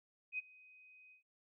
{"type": "tone with ADSR envelope", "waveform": "sine", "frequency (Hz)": 2510, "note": "D#7", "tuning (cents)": 15, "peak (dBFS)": -35, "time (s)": [0.32, 1.23], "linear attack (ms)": 65, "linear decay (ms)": 21, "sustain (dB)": -24, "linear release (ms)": 110, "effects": []}